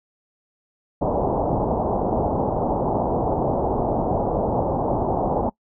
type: low-pass noise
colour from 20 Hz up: white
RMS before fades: -22 dBFS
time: 1.01-5.5 s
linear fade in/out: 10 ms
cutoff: 880 Hz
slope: 48 dB/octave
effects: noise-tail reverb RT60 0.1 s tail -23 dB re dry